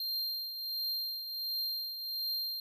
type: tone with tremolo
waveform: square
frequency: 4186 Hz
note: C8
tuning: in tune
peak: -32 dBFS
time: 0-2.6 s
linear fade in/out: 2 ms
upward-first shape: triangle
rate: 1.4 Hz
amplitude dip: 60%
effects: none